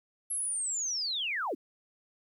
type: linear sweep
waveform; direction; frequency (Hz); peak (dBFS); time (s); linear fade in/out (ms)
sine; down; 11270 to 219.8; -30; 0.3-1.55; 10
effects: 11-bit